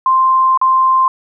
sine tone with dropouts, 1046.5 Hz, C6, in tune, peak -8 dBFS, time 0.06-1.08 s, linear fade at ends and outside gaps 2 ms, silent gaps 0.575-0.614 s, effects none

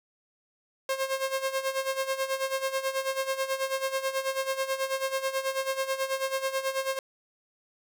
sawtooth tone with tremolo, 534 Hz, C5, 35 cents sharp, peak -21 dBFS, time 0.89-6.99 s, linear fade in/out 2 ms, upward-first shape sine, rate 9.2 Hz, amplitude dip 75%, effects none

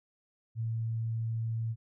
sine tone, 113.4 Hz, A#2, 47 cents flat, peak -30 dBFS, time 0.55-1.76 s, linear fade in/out 50 ms, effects none

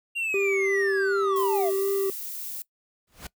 triangle linear sweep, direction down, 2794 to 622.3 Hz, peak -24 dBFS, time 0.15-1.71 s, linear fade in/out 20 ms
triangle tone with vibrato, 392 Hz, G4, in tune, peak -21 dBFS, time 0.34-2.1 s, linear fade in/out 2 ms, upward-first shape sine, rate 2.7 Hz, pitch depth 17 cents each way
violet noise, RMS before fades -35 dBFS, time 1.36-2.62 s, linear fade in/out 2 ms
pink noise with exponential growth, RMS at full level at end -34 dBFS, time 3.07-3.27 s, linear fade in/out 5 ms, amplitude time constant 43 ms
effects noise-tail reverb RT60 0.1 s tail -21 dB re dry

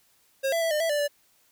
square tone with pitch steps, 539 / 667 / 658 / 604 / 659 / 588 / 581 Hz, C#5 / E5 / E5 / D5 / E5 / D5 / D5, -49 / +20 / -3 / +48 / -1 / +2 / -19 cents, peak -24 dBFS, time 0.43-1.081 s, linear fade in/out 20 ms, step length 93 ms, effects white hiss -64 dBFS RMS until 1.51 s

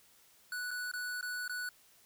square tone with dropouts, 1478 Hz, F#6, 2 cents flat, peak -37 dBFS, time 0.52-1.69 s, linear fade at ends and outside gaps 2 ms, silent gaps 0.708-0.712 / 0.915-0.936 / 1.211-1.227 / 1.479-1.495 s, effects white hiss -64 dBFS RMS until 2.05 s

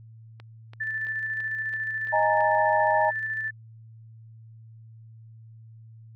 click train, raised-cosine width 0.3 ms, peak -30 dBFS, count 7, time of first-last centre 0.4-2.407 s, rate 2.99 Hz
sine tone with tremolo, 1761 Hz, A6, 1 cent sharp, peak -26 dBFS, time 0.8-3.51 s, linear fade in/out 10 ms, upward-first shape square, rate 14 Hz, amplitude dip 30%
sine chord, D# suspended fourth, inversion none, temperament equal with one note detuned, 622.3 / 830.6 / 925.4 Hz, D#5 / G#5 / A#5, 0 / 0 / -13 cents, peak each -24 dBFS, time 2.12-3.11 s, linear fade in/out 20 ms
effects added 112 Hz sine -45 dBFS peak until 6.15 s

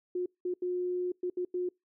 sine tone bursts at uneven times, 359.8 Hz, F#4, 48 cents flat, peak -29 dBFS, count 6, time 0.15-0.26 / 0.45-0.54 / 0.62-1.12 / 1.23-1.3 / 1.37-1.45 / 1.54-1.69 s, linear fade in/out 5 ms, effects noise-tail reverb RT60 0.2 s tail -26 dB re dry

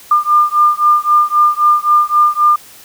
sine beating tone pair, 1200 / 1203.8 Hz, D6 / D6, +37 / +42 cents, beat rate 3.8 Hz, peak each -11 dBFS, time 0.11-2.56 s, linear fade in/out 5 ms, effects white hiss -39 dBFS RMS until 2.84 s

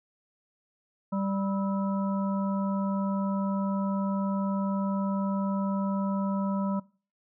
harmonic tone with a mistuned harmonic, 196 Hz, G3, in tune, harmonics 1 / 3 / 5 / 7, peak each -27 / -36 / -37 / -41 dBFS, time 1.12-6.8 s, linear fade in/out 10 ms, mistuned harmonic 7, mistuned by -91 cents, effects noise-tail reverb RT60 0.4 s tail -22 dB re dry

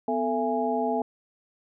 sine tone cluster, 250.3 / 443.4 / 673 / 827 Hz, B3 / A4 / E5 / G#5, +23 / +13 / +36 / -8 cents, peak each -29 dBFS, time 0.08-1.02 s, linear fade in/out 2 ms, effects none

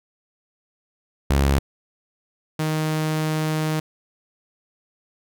sawtooth tone pair in turn, 69.3 / 155.96 Hz, C#2 / D#3, 0 / +4 cents, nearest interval octave + major second, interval 1404 cents, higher second, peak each -12 / -17 dBFS, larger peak first, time 1.3-1.59 / 2.59-3.8 s, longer second, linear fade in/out 5 ms, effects none

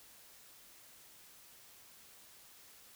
silence, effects white hiss -59 dBFS RMS until 2.95 s

